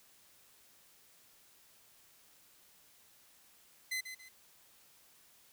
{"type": "tone with echo", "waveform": "sawtooth", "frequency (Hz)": 2037, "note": "C7", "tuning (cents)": -47, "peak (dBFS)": -31, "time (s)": [3.91, 4.01], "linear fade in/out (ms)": 10, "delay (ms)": 140, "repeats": 2, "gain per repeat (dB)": -9, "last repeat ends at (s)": 4.29, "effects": ["white hiss -64 dBFS RMS until 5.52 s"]}